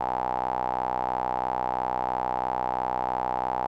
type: tone with band-pass filter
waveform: sawtooth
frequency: 63 Hz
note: B1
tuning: 35 cents sharp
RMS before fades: -28 dBFS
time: 0-3.67 s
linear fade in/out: 10 ms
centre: 840 Hz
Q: 7.6
effects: none